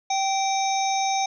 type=harmonic tone with a mistuned harmonic; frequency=778 Hz; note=G5; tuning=13 cents flat; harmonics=1 / 3 / 5 / 7 / 8; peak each=-22 / -32 / -32 / -35 / -31 dBFS; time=0.1-1.26 s; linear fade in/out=5 ms; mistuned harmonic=5; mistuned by=-65 cents; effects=none